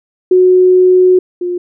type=tone pair in turn; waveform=sine; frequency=367.2 / 355.1 Hz; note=F#4 / F4; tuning=-13 / +29 cents; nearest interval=minor second; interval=58 cents; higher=first; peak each=-4 / -14 dBFS; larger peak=first; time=0.31-1.19 / 1.41-1.58 s; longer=first; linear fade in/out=5 ms; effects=none